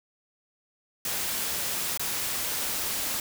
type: noise with dropouts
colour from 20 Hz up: white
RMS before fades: -30 dBFS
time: 1.05-3.2 s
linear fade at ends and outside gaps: 2 ms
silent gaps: 1.975-1.995 s
effects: none